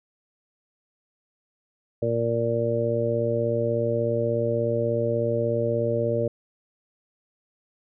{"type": "harmonic tone", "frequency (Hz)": 116.54, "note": "A#2", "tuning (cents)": 0, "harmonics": [1, 2, 3, 4, 5], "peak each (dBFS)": [-28, -32, -31, -26, -26], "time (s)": [2.02, 6.28], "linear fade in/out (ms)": 5, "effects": []}